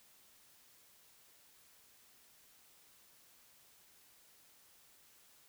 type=silence; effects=white hiss -65 dBFS RMS until 5.48 s